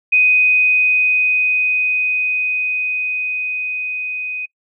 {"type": "tone with level ramp", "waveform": "sine", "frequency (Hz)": 2500, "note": "D#7", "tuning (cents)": 8, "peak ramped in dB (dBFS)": [-9, -22], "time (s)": [0.12, 4.46], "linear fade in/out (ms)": 10, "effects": ["noise-tail reverb RT60 0.1 s tail -24 dB re dry"]}